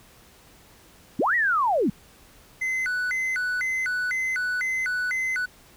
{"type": "linear two-way sweep", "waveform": "sine", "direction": "up then down", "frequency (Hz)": [164.81, 1975.5, 164.81], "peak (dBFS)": -19, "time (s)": [1.19, 1.9], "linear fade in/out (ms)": 5, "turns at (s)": 1.35}
{"type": "tone with vibrato", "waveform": "triangle", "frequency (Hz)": 1745, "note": "A6", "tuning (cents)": -15, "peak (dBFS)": -22, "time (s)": [2.61, 5.46], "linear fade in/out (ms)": 10, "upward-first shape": "square", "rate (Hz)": 2, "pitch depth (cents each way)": 280}
{"effects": ["pink hiss -53 dBFS RMS until 5.76 s"]}